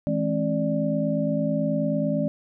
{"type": "tone cluster", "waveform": "sine", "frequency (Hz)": [162.5, 211.6, 270.6, 588], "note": ["E3", "G#3", "C#4", "D5"], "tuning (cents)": [-24, 33, -42, 2], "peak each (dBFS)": -27, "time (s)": [0.07, 2.28], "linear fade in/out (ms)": 0, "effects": []}